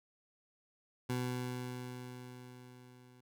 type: tone with level ramp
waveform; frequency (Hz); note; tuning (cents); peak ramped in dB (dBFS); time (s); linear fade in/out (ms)
20% pulse; 125; B2; +21; -28 to -54; 1.09-3.21; 10
effects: none